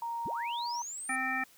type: tone with pitch glide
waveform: sine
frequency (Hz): 932.3 to 951.3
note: A#5 to A#5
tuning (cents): 0 to +35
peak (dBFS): -33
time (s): 0.02-0.82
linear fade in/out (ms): 2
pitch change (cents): +35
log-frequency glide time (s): 0.33-0.68
type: linear sweep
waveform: sine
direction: up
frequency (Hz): 34.65 to 9810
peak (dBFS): -38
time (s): 0.25-1.16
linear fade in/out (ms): 10
type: harmonic tone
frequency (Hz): 260.5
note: C4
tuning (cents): -7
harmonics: 1 / 3 / 5 / 7 / 9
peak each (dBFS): -40 / -37 / -38 / -33 / -36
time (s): 1.09-1.44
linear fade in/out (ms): 5
effects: white hiss -60 dBFS RMS until 1.57 s